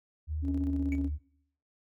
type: tone with pitch glide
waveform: sine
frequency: 77 to 74.16 Hz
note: D#2 to D2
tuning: -17 to +17 cents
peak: -30 dBFS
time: 0.27-1.19 s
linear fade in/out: 50 ms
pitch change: -66 cents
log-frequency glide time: 0.73-0.91 s
type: tone with tremolo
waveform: sine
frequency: 277.2 Hz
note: C#4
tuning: in tune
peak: -27 dBFS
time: 0.42-1.1 s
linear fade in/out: 50 ms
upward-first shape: square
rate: 16 Hz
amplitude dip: 35%
type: tone with exponential decay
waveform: triangle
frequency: 2263 Hz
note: C#7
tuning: 35 cents sharp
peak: -34 dBFS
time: 0.92-1.01 s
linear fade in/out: 2 ms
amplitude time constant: 19 ms
effects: noise-tail reverb RT60 0.7 s tail -24 dB re dry + tanh soft clip ceiling -21 dBFS